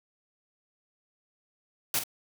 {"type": "noise with echo", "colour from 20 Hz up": "white", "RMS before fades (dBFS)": -27, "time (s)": [1.94, 1.99], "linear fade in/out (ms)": 2, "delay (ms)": 47, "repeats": 1, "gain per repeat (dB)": -9, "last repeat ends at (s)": 2.037, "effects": []}